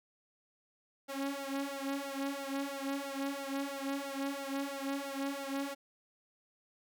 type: tone with flanger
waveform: sawtooth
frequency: 276.2 Hz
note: C#4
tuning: 6 cents flat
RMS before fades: -38 dBFS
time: 1.08-5.75 s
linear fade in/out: 20 ms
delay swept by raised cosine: 1.4 to 3.7 ms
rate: 3 Hz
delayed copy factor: +1
effects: none